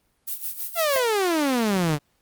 violet noise with tremolo, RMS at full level -28 dBFS, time 0.27-0.99 s, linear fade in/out 10 ms, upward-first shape sine, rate 6.2 Hz, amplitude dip 75%
sawtooth exponential sweep, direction down, 698.5 to 141.8 Hz, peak -16 dBFS, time 0.75-1.99 s, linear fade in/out 50 ms
square tone with exponential decay, 651 Hz, E5, 22 cents flat, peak -23 dBFS, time 0.96-1.13 s, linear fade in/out 0 ms, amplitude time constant 35 ms
effects pink hiss -68 dBFS RMS until 2.21 s + Opus 32 kbps

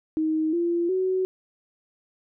sine tone with pitch steps, 314.4 / 342.9 / 373.9 Hz, D#4 / F4 / F#4, +18 / -32 / +18 cents, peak -21 dBFS, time 0.17-1.25 s, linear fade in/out 0 ms, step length 360 ms, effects none

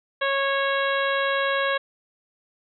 harmonic tone, 550 Hz, C#5, 14 cents flat, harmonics 1 / 2 / 3 / 4 / 5 / 6 / 7, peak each -25 / -27 / -26 / -33 / -34 / -34 / -35 dBFS, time 0.21-1.78 s, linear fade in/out 10 ms, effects none

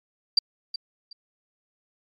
sine tone with echo, 4699 Hz, D8, in tune, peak -14 dBFS, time 0.37-0.39 s, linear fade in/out 5 ms, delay 370 ms, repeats 2, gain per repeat -13 dB, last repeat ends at 1.13 s, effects MP3 48 kbps

